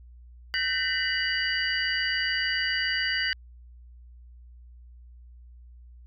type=tone cluster; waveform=sine; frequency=1535 / 1828 / 1995 / 2929 / 4670 Hz; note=G6 / A#6 / B6 / F#7 / D8; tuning=-37 / -34 / +17 / -18 / -11 cents; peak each=-31 dBFS; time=0.54-3.33 s; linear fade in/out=0 ms; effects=added 60 Hz sine -46 dBFS peak until 6.06 s